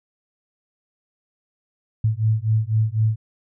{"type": "beating tone pair", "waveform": "sine", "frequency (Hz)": [107.9, 111.9], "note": ["A2", "A2"], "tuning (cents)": [-33, 30], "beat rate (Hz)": 4, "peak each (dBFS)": -20, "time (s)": [2.04, 3.16], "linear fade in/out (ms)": 5, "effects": []}